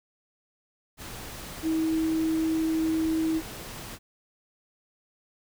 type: tone in noise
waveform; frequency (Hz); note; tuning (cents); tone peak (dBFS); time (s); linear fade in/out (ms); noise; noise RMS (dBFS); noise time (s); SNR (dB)
sine; 320.5; E4; -49; -23; 1.62-3.42; 50; pink; -40; 0.97-3.99; +14
effects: none